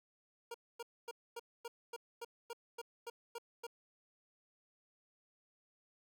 25% pulse tone bursts, 469.7 Hz, A#4, 13 cents sharp, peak -39 dBFS, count 12, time 0.51-3.668 s, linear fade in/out 5 ms, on 34 ms, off 250 ms, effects none

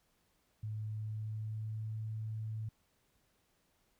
sine tone with pitch glide, 107.7 to 109.58 Hz, A2 to A2, -37 to -7 cents, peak -37 dBFS, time 0.63-2.69 s, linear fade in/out 5 ms, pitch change +30 cents, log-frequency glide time 0.89-1.97 s, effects pink hiss -75 dBFS RMS until 3.99 s

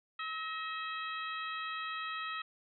harmonic tone with a mistuned harmonic, 644 Hz, E5, 41 cents flat, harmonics 2 / 3 / 4 / 5 / 6, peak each -39 / -43 / -45 / -47 / -49 dBFS, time 0.19-2.42 s, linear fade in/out 5 ms, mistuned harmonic 3, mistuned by -44 cents, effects none

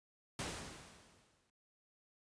pink noise with exponential decay, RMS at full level -39 dBFS, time 0.39-1.5 s, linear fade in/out 2 ms, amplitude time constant 240 ms, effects high-pass 60 Hz 12 dB/octave + resampled to 22050 Hz

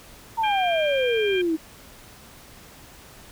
sine exponential sweep, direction down, 929 to 311.1 Hz, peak -20 dBFS, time 0.37-1.57 s, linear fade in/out 20 ms
harmonic tone, 796 Hz, G5, 26 cents sharp, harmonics 2 / 3 / 4, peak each -32 / -29 / -31 dBFS, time 0.43-1.42 s, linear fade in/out 10 ms
effects pink hiss -47 dBFS RMS until 3.31 s

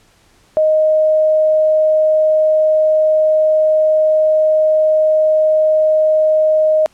sine tone, 622.3 Hz, D#5, in tune, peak -9 dBFS, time 0.57-6.86 s, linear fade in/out 0 ms, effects pink hiss -52 dBFS RMS until 6.93 s + low-pass 10000 Hz 12 dB/octave

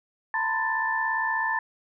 sine tone cluster, 896 / 973 / 1031 / 1765 Hz, A5 / B5 / C6 / A6, +31 / -26 / -26 / +5 cents, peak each -29 / -33 / -33 / -26 dBFS, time 0.34-1.59 s, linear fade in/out 2 ms, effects none

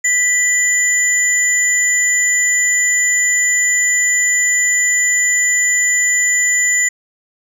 sine tone pair together, 1975.5 / 7040 Hz, B6 / A8, 0 / 0 cents, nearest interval octave + minor seventh, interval 2200 cents, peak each -13 / -13 dBFS, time 0.04-6.89 s, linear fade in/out 10 ms, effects tanh soft clip ceiling -7 dBFS + 8-bit

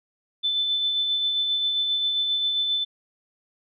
sine tone with tremolo, 3520 Hz, A7, in tune, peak -20 dBFS, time 0.43-2.85 s, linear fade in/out 20 ms, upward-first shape sine, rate 7.5 Hz, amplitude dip 30%, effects none

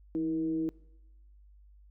sine tone with frequency modulation, 321.2 Hz, E4, 45 cents flat, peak -28 dBFS, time 0.15-0.69 s, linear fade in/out 0 ms, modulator 153 Hz, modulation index 0.35, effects noise-tail reverb RT60 0.9 s tail -23 dB re dry + added 50 Hz sine -54 dBFS peak until 1.9 s

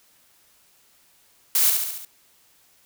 blue noise with echo, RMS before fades -19 dBFS, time 1.55-1.7 s, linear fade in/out 2 ms, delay 70 ms, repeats 5, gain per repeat -4 dB, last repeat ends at 2.05 s, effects white hiss -59 dBFS RMS until 2.85 s

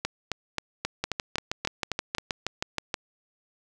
two click trains, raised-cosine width 0.2 ms, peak -10 / -10 dBFS, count 9 / 13, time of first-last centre 0.05-2.183 / 1.04-2.942 s, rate 3.75 / 6.31 Hz, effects none

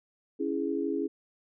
sine chord, C# minor, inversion none, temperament equal, 277.2 / 329.6 / 415.3 Hz, C#4 / E4 / G#4, 0 / 0 / 0 cents, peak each -32 dBFS, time 0.39-1.08 s, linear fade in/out 20 ms, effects none

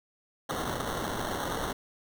blue noise with sample-and-hold, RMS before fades -33 dBFS, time 0.49-1.73 s, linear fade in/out 5 ms, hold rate 2450 Hz, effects none

